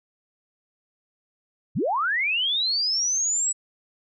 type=linear sweep; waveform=sine; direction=up; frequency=77.78 to 7902 Hz; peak=-21 dBFS; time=1.75-3.53 s; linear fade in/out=20 ms; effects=none